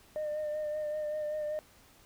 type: tone with vibrato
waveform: sine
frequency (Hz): 606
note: D#5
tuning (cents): -46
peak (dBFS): -30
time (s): 0.16-1.59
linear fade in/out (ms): 0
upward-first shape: sine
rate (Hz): 5.2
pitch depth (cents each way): 25
effects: tanh soft clip ceiling -30 dBFS + pink hiss -60 dBFS RMS until 2.05 s